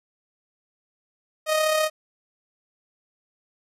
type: tone with amplitude modulation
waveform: sawtooth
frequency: 622.3 Hz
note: D#5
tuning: in tune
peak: -14 dBFS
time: 1.46-1.9 s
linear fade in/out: 50 ms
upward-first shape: sine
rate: 34.9 Hz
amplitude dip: 40%
effects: resampled to 32000 Hz

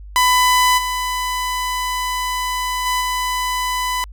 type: tone with level steps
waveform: sawtooth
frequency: 1000 Hz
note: B5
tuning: 21 cents sharp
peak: -8 / -16 / -13 / -15 dBFS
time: 0.16-4.04 s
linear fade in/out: 0 ms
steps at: 0.77 / 2.85 / 3 s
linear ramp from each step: 20 ms
effects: added 50 Hz sine -33 dBFS peak until 4.12 s

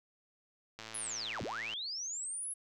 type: click train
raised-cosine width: 0.2 ms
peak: -28 dBFS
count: 106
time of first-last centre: 0.79-1.736 s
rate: 111 Hz
type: linear two-way sweep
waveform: sine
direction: down then up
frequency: 10910 to 58.27 to 10910 Hz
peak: -37 dBFS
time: 0.94-2.54 s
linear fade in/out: 10 ms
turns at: 1.42 s
effects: none

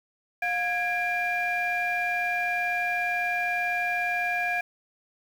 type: tone cluster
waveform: sine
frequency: 711 / 1652 / 2382 Hz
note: F5 / G#6 / D7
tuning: +31 / -10 / +24 cents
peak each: -28 dBFS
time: 0.42-4.61 s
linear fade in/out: 5 ms
effects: tanh soft clip ceiling -18 dBFS + 8-bit

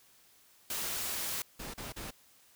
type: noise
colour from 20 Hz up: white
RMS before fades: -36 dBFS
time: 0.7-1.42 s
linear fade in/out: 2 ms
type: noise bursts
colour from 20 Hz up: pink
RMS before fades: -42 dBFS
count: 3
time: 1.59-2.11 s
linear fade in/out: 10 ms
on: 150 ms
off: 35 ms
effects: white hiss -63 dBFS RMS until 2.55 s

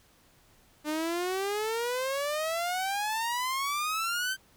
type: exponential sweep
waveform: sawtooth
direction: up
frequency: 297.5 to 1568 Hz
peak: -25 dBFS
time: 0.84-4.37 s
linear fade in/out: 50 ms
effects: pink hiss -62 dBFS RMS until 4.56 s

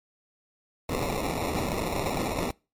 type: noise with sample-and-hold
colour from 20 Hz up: white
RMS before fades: -29 dBFS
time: 0.89-2.51 s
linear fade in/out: 2 ms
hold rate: 1575 Hz
effects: noise-tail reverb RT60 0.3 s tail -25 dB re dry + MP3 64 kbps

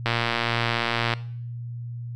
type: click train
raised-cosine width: 0.3 ms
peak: -7 dBFS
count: 127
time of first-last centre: 0.06-1.137 s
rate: 117 Hz
effects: noise-tail reverb RT60 0.6 s tail -19 dB re dry + added 119 Hz sine -31 dBFS peak until 2.15 s

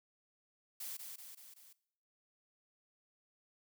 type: noise with echo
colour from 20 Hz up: blue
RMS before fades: -44 dBFS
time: 0.8-0.97 s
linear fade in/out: 5 ms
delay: 190 ms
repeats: 4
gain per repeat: -4 dB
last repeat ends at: 1.73 s
effects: noise-tail reverb RT60 0.7 s tail -20 dB re dry

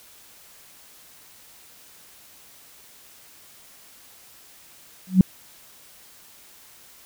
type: tone with exponential growth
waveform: sine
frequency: 186.4 Hz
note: F#3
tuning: 13 cents sharp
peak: -5 dBFS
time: 5.07-5.21 s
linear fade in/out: 2 ms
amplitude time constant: 29 ms
effects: white hiss -50 dBFS RMS until 7.05 s

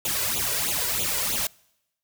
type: noise with flanger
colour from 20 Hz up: white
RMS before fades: -26 dBFS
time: 0.05-1.47 s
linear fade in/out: 2 ms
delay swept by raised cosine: 0.28 to 2.08 ms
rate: 3.1 Hz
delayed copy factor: +0.85
effects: noise-tail reverb RT60 0.9 s tail -26 dB re dry

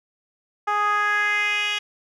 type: tone with band-pass filter sweep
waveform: 10% pulse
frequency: 415.3 Hz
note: G#4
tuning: in tune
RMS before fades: -22 dBFS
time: 0.67-1.79 s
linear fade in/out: 10 ms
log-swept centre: 1000 to 3200 Hz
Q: 3.1
effects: none

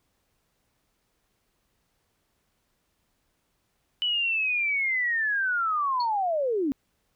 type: linear sweep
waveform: sine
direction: down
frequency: 2983 to 257.3 Hz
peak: -23 dBFS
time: 4.02-6.72 s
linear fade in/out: 0 ms
type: tone with exponential decay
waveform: sine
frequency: 4376 Hz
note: C#8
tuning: 23 cents flat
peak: -28 dBFS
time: 6-6.1 s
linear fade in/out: 5 ms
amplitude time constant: 20 ms
effects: pink hiss -73 dBFS RMS until 7.15 s

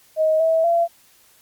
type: tone with pitch steps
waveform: sine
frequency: 629 / 649 / 680 Hz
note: D#5 / E5 / F5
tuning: +19 / -27 / -46 cents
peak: -14 dBFS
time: 0.16-0.88 s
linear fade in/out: 50 ms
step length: 240 ms
effects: white hiss -54 dBFS RMS until 1.41 s + MP3 96 kbps

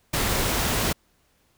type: noise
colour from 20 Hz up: pink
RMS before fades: -24 dBFS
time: 0.13-0.93 s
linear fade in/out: 10 ms
effects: pink hiss -65 dBFS RMS until 1.57 s

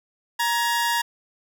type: tone pair together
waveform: sawtooth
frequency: 940 / 1686.1 Hz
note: A#5 / G#6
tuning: +14 / +26 cents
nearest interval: minor seventh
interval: 1012 cents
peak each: -18 / -23 dBFS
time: 0.39-1.02 s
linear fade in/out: 10 ms
effects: none

